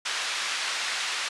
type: band-pass noise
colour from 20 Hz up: pink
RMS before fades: -30 dBFS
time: 0.05-1.29 s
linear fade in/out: 10 ms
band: 1500 to 5600 Hz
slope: 12 dB/octave
effects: resampled to 24000 Hz